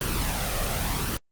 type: noise with flanger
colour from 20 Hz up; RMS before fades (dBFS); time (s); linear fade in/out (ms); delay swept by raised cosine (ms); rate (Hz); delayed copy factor
pink; -27; 0.01-1.17; 2; 0.66 to 1.64; 0.88; +0.55
effects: Opus 24 kbps

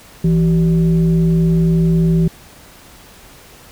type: tone with frequency modulation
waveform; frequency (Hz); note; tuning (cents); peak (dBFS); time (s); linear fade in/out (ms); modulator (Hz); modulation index
sine; 165.5; E3; +7; -10; 0.24-2.28; 5; 217; 0.5
effects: pink hiss -42 dBFS RMS until 3.71 s

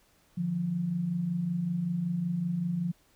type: tone pair together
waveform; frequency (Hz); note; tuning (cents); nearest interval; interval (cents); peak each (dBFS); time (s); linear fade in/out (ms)
sine; 149.9 / 175.2; D3 / F3; +36 / +6; minor third; 270; -36 / -28; 0.37-2.92; 10
effects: pink hiss -65 dBFS RMS until 3.15 s

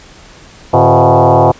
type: tone with frequency modulation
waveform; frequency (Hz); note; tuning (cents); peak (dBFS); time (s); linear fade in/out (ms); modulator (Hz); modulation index
sine; 104; G#2; +3; -4; 0.73-1.52; 10; 124; 7
effects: pink hiss -38 dBFS RMS until 1.59 s + resampled to 16000 Hz

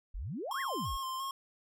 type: exponential two-way sweep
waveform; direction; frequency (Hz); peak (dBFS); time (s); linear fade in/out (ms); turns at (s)
sine; up then down; 35.14 to 2070 to 35.14; -36; 0.14-0.97; 10; 0.61
type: tone with vibrato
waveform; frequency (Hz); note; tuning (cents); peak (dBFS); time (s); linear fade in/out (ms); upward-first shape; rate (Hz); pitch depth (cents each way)
square; 1064; C6; +29; -36; 0.51-1.31; 2; square; 2.9; 27
effects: none

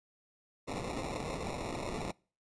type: noise with sample-and-hold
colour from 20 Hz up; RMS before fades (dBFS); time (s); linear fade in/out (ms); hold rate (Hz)
white; -38; 0.67-2.12; 20; 1575
effects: noise-tail reverb RT60 0.4 s tail -26 dB re dry + resampled to 22050 Hz

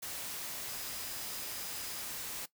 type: tone in noise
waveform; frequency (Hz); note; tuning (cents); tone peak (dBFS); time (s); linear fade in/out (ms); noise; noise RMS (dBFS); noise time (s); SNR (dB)
sine; 4978; D#8; 0; -49; 0.68-2.02; 10; white; -41; 0.02-2.46; -11
effects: noise-tail reverb RT60 0.1 s tail -18 dB re dry

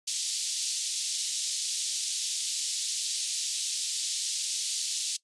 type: band-pass noise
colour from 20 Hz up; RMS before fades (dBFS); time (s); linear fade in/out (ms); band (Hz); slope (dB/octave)
white; -32; 0.07-5.17; 10; 3400 to 8400; 24
effects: noise-tail reverb RT60 0.1 s tail -20 dB re dry + resampled to 24000 Hz

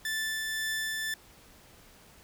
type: tone with tremolo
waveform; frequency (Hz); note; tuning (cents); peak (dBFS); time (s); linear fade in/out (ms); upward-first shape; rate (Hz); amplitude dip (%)
sawtooth; 1760; A6; 0; -26; 0.05-1.14; 2; triangle; 1.9; 25
effects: pink hiss -56 dBFS RMS until 2.23 s

